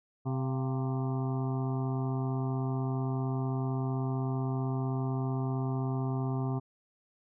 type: harmonic tone with a mistuned harmonic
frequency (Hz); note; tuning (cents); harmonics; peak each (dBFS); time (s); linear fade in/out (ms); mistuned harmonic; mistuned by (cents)
130.81; C3; 0; 1 / 2 / 3 / 5 / 6 / 7 / 8 / 9; -30 / -36 / -40 / -44 / -46 / -47 / -48 / -49; 0.25-6.6; 20; 5; +72
effects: none